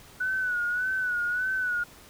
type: tone with vibrato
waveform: sine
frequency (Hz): 1480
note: F#6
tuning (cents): 0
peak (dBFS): -25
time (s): 0.2-1.84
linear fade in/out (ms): 10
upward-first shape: sine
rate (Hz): 1.7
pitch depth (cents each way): 62
effects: pink hiss -51 dBFS RMS until 2.09 s